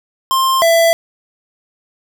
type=tone pair in turn; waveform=square; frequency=1055 / 666.4 Hz; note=C6 / E5; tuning=+14 / +19 cents; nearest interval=minor sixth; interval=795 cents; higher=first; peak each=-12 / -9 dBFS; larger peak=second; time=0.31-0.62 / 0.62-0.93 s; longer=neither; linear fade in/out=0 ms; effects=none